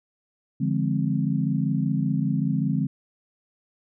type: chord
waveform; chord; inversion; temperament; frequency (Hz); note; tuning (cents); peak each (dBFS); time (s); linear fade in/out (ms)
sine; D half-diminished seventh; none; equal with one note detuned; 146.83 / 172.01 / 207.7 / 261.6; D3 / F3 / Ab3 / C4; 0 / -26 / 0 / 0; -25 / -27 / -27 / -28; 0.6-2.87; 10
effects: none